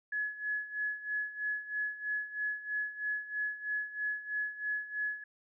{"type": "tone with tremolo", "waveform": "sine", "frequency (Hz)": 1697, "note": "G#6", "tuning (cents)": 37, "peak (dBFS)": -30, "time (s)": [0.12, 5.24], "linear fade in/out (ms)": 5, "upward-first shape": "sine", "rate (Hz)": 3.1, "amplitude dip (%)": 80, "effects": []}